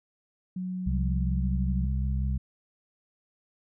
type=tone with vibrato; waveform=sine; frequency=180.5 Hz; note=F#3; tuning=43 cents flat; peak=-30 dBFS; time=0.56-1.85 s; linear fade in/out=5 ms; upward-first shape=square; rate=1.2 Hz; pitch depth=32 cents each way
type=harmonic tone; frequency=65.41 Hz; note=C2; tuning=in tune; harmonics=1 / 2 / 3; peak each=-26 / -32 / -36 dBFS; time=0.86-2.38 s; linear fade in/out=10 ms
effects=none